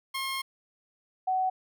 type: tone pair in turn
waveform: 15% pulse / sine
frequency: 1072 / 749.7 Hz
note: C6 / F#5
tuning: +42 / +23 cents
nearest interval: tritone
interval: 619 cents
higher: first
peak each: -24 dBFS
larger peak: neither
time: 0.14-0.42 / 1.27-1.5 s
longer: first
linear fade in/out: 10 ms
effects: none